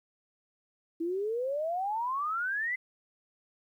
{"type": "exponential sweep", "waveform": "sine", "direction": "up", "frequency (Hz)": [322.4, 2055], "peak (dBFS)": -29, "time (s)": [1, 2.76], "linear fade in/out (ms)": 10, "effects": ["11-bit"]}